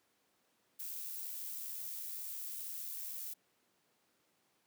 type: noise with amplitude modulation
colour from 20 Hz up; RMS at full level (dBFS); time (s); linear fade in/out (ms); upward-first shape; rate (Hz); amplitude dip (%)
violet; -42; 0.79-3.34; 10; sine; 82.1; 30
effects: pink hiss -75 dBFS RMS until 4.66 s + high-pass 200 Hz 12 dB/octave

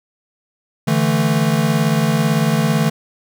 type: chord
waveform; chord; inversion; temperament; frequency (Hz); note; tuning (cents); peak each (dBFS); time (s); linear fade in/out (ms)
square; D suspended second; none; equal; 146.83 / 164.81 / 220; D3 / E3 / A3; 0 / 0 / 0; -19; 0.87-2.9; 10
effects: none

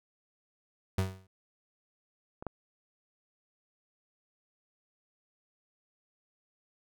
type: tone with exponential decay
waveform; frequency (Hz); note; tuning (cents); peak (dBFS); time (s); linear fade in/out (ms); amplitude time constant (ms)
35% pulse; 94.6; F#2; +39; -23; 0.98-1.27; 5; 61
type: clicks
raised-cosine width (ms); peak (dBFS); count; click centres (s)
1; -28 / -21; 2; 2.425 / 2.467
effects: none

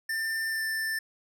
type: tone with pitch glide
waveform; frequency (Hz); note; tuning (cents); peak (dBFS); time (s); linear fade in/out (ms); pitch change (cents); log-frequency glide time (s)
square; 1791 to 1775.5; A6 to A6; +30 to +15; -29; 0.09-0.99; 5; -15; 0.49-0.62
effects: none

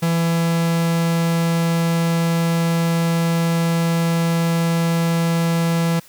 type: tone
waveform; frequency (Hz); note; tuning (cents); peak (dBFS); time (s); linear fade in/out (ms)
45% pulse; 166.9; E3; +22; -16; 0.02-6; 10
effects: white hiss -47 dBFS RMS until 6.08 s

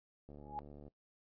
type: click train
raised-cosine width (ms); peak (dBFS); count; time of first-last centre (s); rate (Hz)
2; -40; 44; 0.29-0.88; 72.9
type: tone with exponential growth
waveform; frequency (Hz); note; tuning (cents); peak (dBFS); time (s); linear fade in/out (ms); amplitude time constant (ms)
sine; 833; G#5; +5; -35; 0.39-0.59; 0; 43
effects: noise-tail reverb RT60 0.1 s tail -20 dB re dry + resampled to 11025 Hz

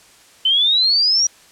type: exponential sweep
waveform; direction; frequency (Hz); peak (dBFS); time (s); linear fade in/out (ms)
sine; up; 3033 to 5800; -12; 0.45-1.27; 5
effects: white hiss -48 dBFS RMS until 1.51 s + low-pass 9000 Hz 12 dB/octave

